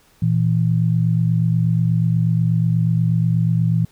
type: tone pair together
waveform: sine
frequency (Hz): 116.54 / 164.81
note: A#2 / E3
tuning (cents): 0 / 0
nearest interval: tritone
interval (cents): 600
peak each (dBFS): -17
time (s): 0.22-3.85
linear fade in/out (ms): 5
effects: pink hiss -55 dBFS RMS until 3.91 s